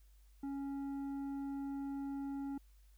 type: tone with tanh clipping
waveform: sine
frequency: 277.2 Hz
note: C#4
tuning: in tune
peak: -40 dBFS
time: 0.43-2.58 s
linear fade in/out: 5 ms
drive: 8 dB
effects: added 50 Hz sine -60 dBFS peak until 2.97 s + white hiss -75 dBFS RMS until 2.97 s